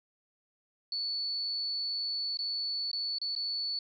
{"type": "tone with dropouts", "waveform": "sine", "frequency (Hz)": 4449, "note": "C#8", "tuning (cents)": 5, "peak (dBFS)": -31, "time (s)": [0.92, 3.79], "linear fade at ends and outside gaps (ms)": 2, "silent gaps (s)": [[2.372, 2.389], [2.915, 2.93], [3.185, 3.215], [3.352, 3.362]], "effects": []}